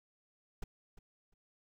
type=noise with echo; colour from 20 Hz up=brown; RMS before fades=-38 dBFS; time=0.62-0.64 s; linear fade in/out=5 ms; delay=350 ms; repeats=2; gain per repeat=-15 dB; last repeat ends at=1.34 s; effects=none

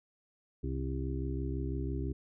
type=harmonic tone; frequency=66 Hz; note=C2; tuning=16 cents sharp; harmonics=1 / 2 / 4 / 5 / 6; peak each=-35 / -38 / -41 / -42 / -43 dBFS; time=0.63-2.13 s; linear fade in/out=10 ms; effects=none

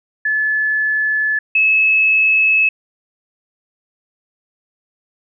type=tone pair in turn; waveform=sine; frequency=1726 / 2591 Hz; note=A6 / E7; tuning=-34 / -30 cents; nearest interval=perfect fifth; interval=704 cents; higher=second; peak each=-14 / -10 dBFS; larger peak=second; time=0.25-1.39 / 1.55-2.69 s; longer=neither; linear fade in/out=5 ms; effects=none

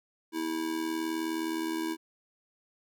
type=tone with amplitude modulation; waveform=square; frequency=324.5 Hz; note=E4; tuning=27 cents flat; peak=-28 dBFS; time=0.32-1.97 s; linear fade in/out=50 ms; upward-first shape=sine; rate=79.4 Hz; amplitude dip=65%; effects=none

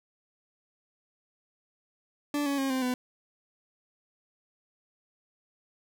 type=tone with pitch steps; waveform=40% pulse; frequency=290.9 / 280.3 / 270.2 / 260.4 / 250.9 Hz; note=D4 / C#4 / C#4 / C4 / B3; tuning=-16 / +19 / -44 / -8 / +28 cents; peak=-26 dBFS; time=2.34-2.94 s; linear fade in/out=2 ms; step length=120 ms; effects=11-bit

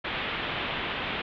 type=low-pass noise; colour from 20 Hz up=white; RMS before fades=-32 dBFS; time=0.04-1.22 s; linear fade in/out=10 ms; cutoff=3400 Hz; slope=48 dB/octave; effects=none

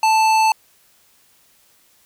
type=tone with hard clipping; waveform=sine; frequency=880 Hz; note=A5; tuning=in tune; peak=-14 dBFS; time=0.03-0.52 s; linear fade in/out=2 ms; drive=16 dB; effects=white hiss -56 dBFS RMS until 2.05 s

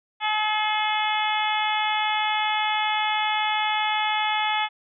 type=harmonic tone; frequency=427.4 Hz; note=G#4; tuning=50 cents sharp; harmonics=2 / 3 / 4 / 5 / 6 / 7 / 8; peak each=-24 / -31 / -33 / -29 / -32 / -33 / -31 dBFS; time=0.2-4.69 s; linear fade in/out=50 ms; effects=none

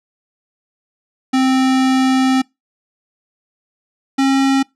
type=tone pair in turn; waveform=square; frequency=261.6 / 270.4 Hz; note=C4 / C#4; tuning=0 / -43 cents; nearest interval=minor second; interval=57 cents; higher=second; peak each=-12 dBFS; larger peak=neither; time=1.33-2.42 / 4.18-4.63 s; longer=first; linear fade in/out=10 ms; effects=noise-tail reverb RT60 0.2 s tail -25 dB re dry + low-pass 7000 Hz 12 dB/octave

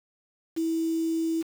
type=tone with quantisation; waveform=sine; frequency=326.1 Hz; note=E4; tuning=19 cents flat; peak=-24 dBFS; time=0.56-1.43 s; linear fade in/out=20 ms; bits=7; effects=none

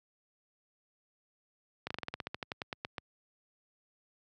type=slowing click train; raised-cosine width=0.3 ms; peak=-20 dBFS; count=16; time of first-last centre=1.87-2.982 s; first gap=35 ms; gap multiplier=1.1; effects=high-pass 80 Hz 12 dB/octave

